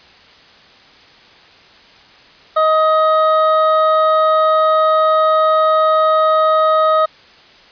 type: tone pair together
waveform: triangle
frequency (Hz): 628.5 / 1259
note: D#5 / D#6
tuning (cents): +17 / +20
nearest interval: octave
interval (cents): 1203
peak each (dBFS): -11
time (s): 2.56-7.06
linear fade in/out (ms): 10
effects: white hiss -44 dBFS RMS until 7.71 s + resampled to 11025 Hz